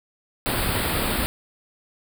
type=band-stop noise; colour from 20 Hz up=pink; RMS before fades=-24 dBFS; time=0.46-1.26 s; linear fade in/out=0 ms; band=4800 to 8100 Hz; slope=96 dB/octave; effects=none